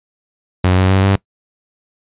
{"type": "tone with pitch steps", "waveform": "sawtooth", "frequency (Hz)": [91.6, 93.63, 95.71, 97.83], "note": ["F#2", "F#2", "G2", "G2"], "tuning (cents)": [-17, 21, -41, -3], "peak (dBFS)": -6, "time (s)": [0.64, 1.16], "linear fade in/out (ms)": 5, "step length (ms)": 130, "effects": ["noise-tail reverb RT60 0.1 s tail -22 dB re dry", "resampled to 8000 Hz"]}